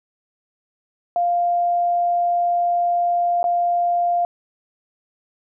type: tone with dropouts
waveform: sine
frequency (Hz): 698.5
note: F5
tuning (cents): 0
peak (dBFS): -16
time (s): 1.16-4.25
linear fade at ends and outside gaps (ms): 1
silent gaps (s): 3.43-3.441
effects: none